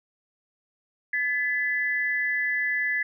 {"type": "tone pair together", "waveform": "sine", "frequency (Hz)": [1724, 2003], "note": ["A6", "B6"], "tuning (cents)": [-36, 24], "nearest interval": "minor third", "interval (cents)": 260, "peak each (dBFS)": -26, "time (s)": [1.13, 3.03], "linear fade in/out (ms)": 5, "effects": []}